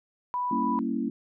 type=tone; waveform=sine; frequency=987.8 Hz; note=B5; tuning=in tune; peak=-26 dBFS; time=0.34-0.79 s; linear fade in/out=0 ms
type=chord; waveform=sine; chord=G diminished seventh; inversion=none; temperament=equal; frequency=196 / 233.1 / 277.2 / 329.6 Hz; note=G3 / Bb3 / Db4 / Fb4; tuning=0 / 0 / 0 / 0 cents; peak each=-35 / -29 / -31 / -34 dBFS; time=0.51-1.1 s; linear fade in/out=5 ms
effects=none